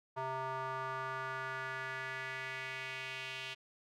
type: tone with band-pass filter sweep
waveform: square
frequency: 131.5 Hz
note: C3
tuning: 9 cents sharp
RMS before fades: -41 dBFS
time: 0.16-3.55 s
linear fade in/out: 20 ms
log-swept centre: 920 to 2900 Hz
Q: 2.7
effects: none